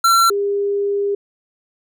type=tone pair in turn; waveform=square / sine; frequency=1356 / 403.1 Hz; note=E6 / G4; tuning=+49 / +48 cents; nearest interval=octave + major sixth; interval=2101 cents; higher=first; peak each=-11 / -16 dBFS; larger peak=first; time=0.04-0.3 / 0.3-1.15 s; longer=second; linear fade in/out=5 ms; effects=none